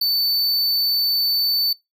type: tone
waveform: square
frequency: 4521 Hz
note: C#8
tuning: 33 cents sharp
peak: -18 dBFS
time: 0.01-1.73 s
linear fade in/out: 5 ms
effects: noise-tail reverb RT60 0.2 s tail -25 dB re dry